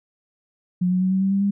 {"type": "tone with pitch steps", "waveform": "sine", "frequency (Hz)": [180, 183.25, 186.56, 189.93, 193.37, 196.86, 200.4], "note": ["F#3", "F#3", "F#3", "F#3", "G3", "G3", "G3"], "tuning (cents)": [-47, -16, 15, 46, -23, 8, 38], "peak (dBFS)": -17, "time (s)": [0.81, 1.51], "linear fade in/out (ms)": 10, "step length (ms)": 100, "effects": []}